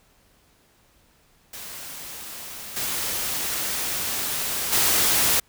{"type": "noise with level steps", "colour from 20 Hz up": "white", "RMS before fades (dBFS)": [-37, -27, -20], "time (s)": [1.53, 5.4], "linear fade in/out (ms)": 5, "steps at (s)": [2.76, 4.72], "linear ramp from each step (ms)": 10, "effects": ["pink hiss -60 dBFS RMS until 5.48 s"]}